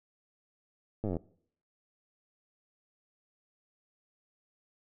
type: slowing click train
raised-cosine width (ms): 2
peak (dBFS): -21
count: 13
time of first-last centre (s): 1.04-1.168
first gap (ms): 9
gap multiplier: 1.03
effects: noise-tail reverb RT60 0.6 s tail -22 dB re dry